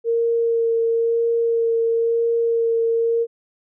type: tone with vibrato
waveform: sine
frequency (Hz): 461.2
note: A#4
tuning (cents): -19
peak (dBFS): -16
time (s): 0.04-3.27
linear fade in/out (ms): 50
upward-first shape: sine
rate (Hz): 0.99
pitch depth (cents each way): 12
effects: none